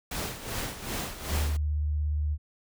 pink noise with tremolo, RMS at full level -32 dBFS, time 0.11-1.57 s, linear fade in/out 5 ms, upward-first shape sine, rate 2.6 Hz, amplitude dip 70%
sine tone with vibrato, 75 Hz, D2, 37 cents sharp, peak -25 dBFS, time 1.29-2.38 s, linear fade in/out 50 ms, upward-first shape triangle, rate 17 Hz, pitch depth 27 cents each way
effects none

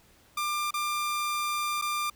sawtooth tone with dropouts, 1193 Hz, D6, 27 cents sharp, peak -24 dBFS, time 0.37-2.1 s, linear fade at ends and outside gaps 5 ms, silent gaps 0.708-0.739 / 1.815-1.821 s, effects pink hiss -60 dBFS RMS until 2.15 s

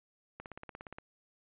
click train, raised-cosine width 0.5 ms, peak -29 dBFS, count 11, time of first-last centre 0.4-0.985 s, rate 17.1 Hz, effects resampled to 8000 Hz

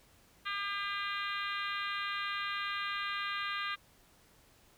harmonic tone, 401.7 Hz, G4, 42 cents sharp, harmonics 3 / 4 / 5 / 6 / 7 / 8 / 9 / 10, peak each -38 / -40 / -42 / -44 / -45 / -46 / -47 / -48 dBFS, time 0.45-3.76 s, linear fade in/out 20 ms, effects pink hiss -64 dBFS RMS until 4.77 s

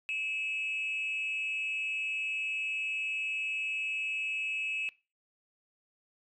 sine tone with amplitude modulation, 2600 Hz, E7, 24 cents flat, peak -27 dBFS, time 0.09-4.89 s, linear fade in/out 0 ms, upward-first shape sine, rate 260 Hz, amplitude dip 65%, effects noise-tail reverb RT60 0.3 s tail -21 dB re dry + tanh soft clip ceiling -26 dBFS

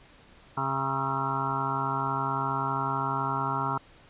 harmonic tone with a mistuned harmonic, 135.5 Hz, C#3, 39 cents flat, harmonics 1 / 2 / 3 / 5 / 6 / 7 / 8 / 9 / 10, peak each -34 / -38 / -40 / -40 / -36 / -32 / -34 / -36 / -33 dBFS, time 0.57-3.78 s, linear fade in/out 5 ms, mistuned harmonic 9, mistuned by +61 cents, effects pink hiss -55 dBFS RMS until 4.09 s + resampled to 8000 Hz

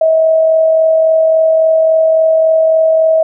sine tone with amplitude modulation, 642 Hz, E5, 46 cents flat, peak -5 dBFS, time 0.01-3.23 s, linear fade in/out 5 ms, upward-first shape sine, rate 43.6 Hz, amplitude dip 30%, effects none

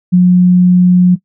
sine tone, 180 Hz, F#3, 47 cents flat, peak -3 dBFS, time 0.12-1.16 s, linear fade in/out 20 ms, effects noise-tail reverb RT60 0.1 s tail -18 dB re dry

